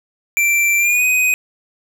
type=tone with pitch glide; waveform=square; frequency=2349 to 2503 Hz; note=D7 to D#7; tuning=0 to +10 cents; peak=-13 dBFS; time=0.37-1.34 s; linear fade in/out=0 ms; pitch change=+110 cents; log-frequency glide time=0.78-1.04 s; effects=none